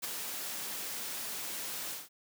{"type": "noise with ADSR envelope", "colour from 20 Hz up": "white", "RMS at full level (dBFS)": -34, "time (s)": [0.02, 2.09], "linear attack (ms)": 23, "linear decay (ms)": 13, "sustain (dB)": -5, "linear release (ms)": 170, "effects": ["high-pass 150 Hz 12 dB/octave"]}